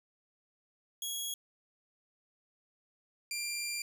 15% pulse tone pair in turn, 3322 / 2381 Hz, G#7 / D7, 0 / +23 cents, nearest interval tritone, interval 577 cents, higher first, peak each -28 dBFS, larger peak neither, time 1.02-1.34 / 3.31-3.82 s, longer second, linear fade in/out 2 ms, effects none

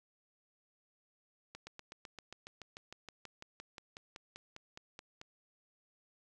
slowing click train, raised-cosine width 0.2 ms, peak -30 dBFS, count 23, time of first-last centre 1.55-5.214 s, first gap 120 ms, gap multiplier 1.03, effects none

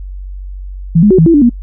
sine tone with pitch steps, 165.6 / 208 / 373 / 161.7 / 333.3 / 290.5 / 238.7 Hz, E3 / G#3 / F#4 / E3 / E4 / D4 / A#3, +8 / +3 / +14 / -33 / +19 / -19 / +41 cents, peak -3 dBFS, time 0.95-1.496 s, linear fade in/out 10 ms, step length 78 ms, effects noise-tail reverb RT60 0.1 s tail -26 dB re dry + added 47 Hz sine -22 dBFS peak until 1.62 s

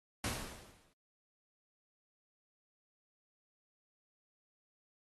pink noise with exponential decay, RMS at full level -35 dBFS, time 0.24-0.93 s, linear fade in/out 2 ms, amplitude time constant 150 ms, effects AAC 32 kbps

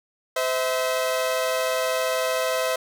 sawtooth tone pair together, 514 / 646.8 Hz, C5 / E5, -31 / -33 cents, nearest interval major third, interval 398 cents, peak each -21 dBFS, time 0.36-2.76 s, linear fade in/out 5 ms, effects none

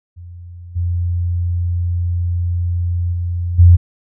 sine tone with level steps, 87.31 Hz, F2, in tune, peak -31 / -15 / -17 / -3 dBFS, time 0.16-3.77 s, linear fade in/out 20 ms, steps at 0.75 / 3.12 / 3.58 s, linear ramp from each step 20 ms, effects none

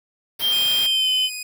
white band-stop noise, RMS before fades -30 dBFS, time 0.39-0.87 s, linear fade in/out 10 ms, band 5800 to 9800 Hz, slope 96 dB/octave
sine tone with pitch glide, 3177 to 3044 Hz, G7 to F#7, +23 to +48 cents, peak -17 dBFS, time 0.4-1.3 s, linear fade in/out 50 ms, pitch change -75 cents, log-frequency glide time 0.84-1.1 s
15% pulse tone, 2489 Hz, D#7, in tune, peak -22 dBFS, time 0.52-1.43 s, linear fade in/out 5 ms
effects none

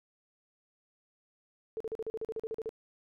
sine tone bursts, 443.8 Hz, A4, 15 cents sharp, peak -33 dBFS, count 13, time 1.77-2.692 s, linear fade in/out 0 ms, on 34 ms, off 40 ms, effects none

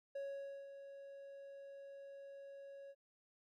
triangle tone with ADSR envelope, 554.4 Hz, C#5, in tune, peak -39 dBFS, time 0.15-2.95 s, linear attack 7 ms, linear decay 510 ms, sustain -10 dB, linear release 48 ms, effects none

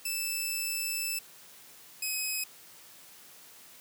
10% pulse tone pair in turn, 2637 / 2536 Hz, E7 / D#7, 0 / +32 cents, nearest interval minor second, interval 68 cents, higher first, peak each -22 dBFS, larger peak neither, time 0.05-1.19 / 2.02-2.44 s, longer first, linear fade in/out 5 ms, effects white hiss -53 dBFS RMS until 3.8 s + high-pass 100 Hz 12 dB/octave

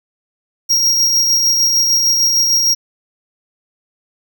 square tone with tremolo, 5610 Hz, F8, 7 cents sharp, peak -10 dBFS, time 0.69-2.75 s, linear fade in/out 20 ms, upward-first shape sine, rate 6.6 Hz, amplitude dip 30%, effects none

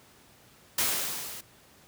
white noise with level ramp, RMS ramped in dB -25 to -42 dBFS, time 0.78-1.41 s, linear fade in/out 5 ms, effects pink hiss -57 dBFS RMS until 1.87 s + high-pass 80 Hz 12 dB/octave

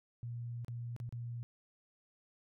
sine tone with dropouts, 118.9 Hz, A#2, 35 cents sharp, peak -39 dBFS, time 0.23-1.43 s, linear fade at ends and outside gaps 0 ms, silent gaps 0.647-0.682 / 0.964-1.001 / 1.092-1.125 s, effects none

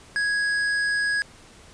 sine tone with tanh clipping, 1661.2 Hz, G#6, in tune, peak -23 dBFS, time 0.16-1.22 s, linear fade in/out 0 ms, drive 12 dB, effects pink hiss -49 dBFS RMS until 1.73 s + resampled to 22050 Hz

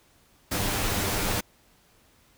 pink noise with comb filter, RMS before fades -27 dBFS, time 0.51-1.41 s, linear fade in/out 10 ms, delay 10 ms, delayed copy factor +0.5, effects pink hiss -61 dBFS RMS until 2.37 s

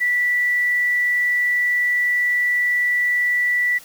sine tone, 1962 Hz, B6, 12 cents flat, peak -16 dBFS, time 0-3.79 s, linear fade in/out 20 ms, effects white hiss -44 dBFS RMS until 3.84 s

